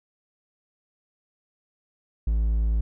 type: tone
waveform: triangle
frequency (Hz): 54.9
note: A1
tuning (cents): -3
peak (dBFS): -18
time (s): 2.27-2.81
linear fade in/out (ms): 5
effects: none